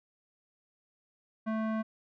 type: tone with low-pass filter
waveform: square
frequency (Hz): 220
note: A3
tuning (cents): 0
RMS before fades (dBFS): -32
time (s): 1.46-1.83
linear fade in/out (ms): 20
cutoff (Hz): 1400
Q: 1.3
effects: none